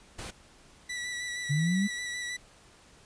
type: noise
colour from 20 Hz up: pink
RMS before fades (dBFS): -40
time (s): 0.18-0.31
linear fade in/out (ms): 10
type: tone with vibrato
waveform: sawtooth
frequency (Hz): 1956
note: B6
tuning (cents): -17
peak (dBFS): -30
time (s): 0.89-2.37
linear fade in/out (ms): 10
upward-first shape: square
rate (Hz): 6.4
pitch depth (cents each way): 16
type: linear sweep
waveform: sine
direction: up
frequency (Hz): 138.59 to 207.7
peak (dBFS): -24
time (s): 1.49-1.88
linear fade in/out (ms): 20
effects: pink hiss -57 dBFS RMS until 3.05 s + resampled to 22050 Hz